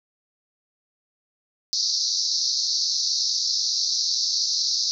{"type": "band-pass noise", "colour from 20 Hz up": "pink", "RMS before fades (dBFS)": -24, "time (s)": [1.73, 4.91], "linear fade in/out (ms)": 0, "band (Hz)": [4100, 6000], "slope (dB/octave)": 96, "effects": []}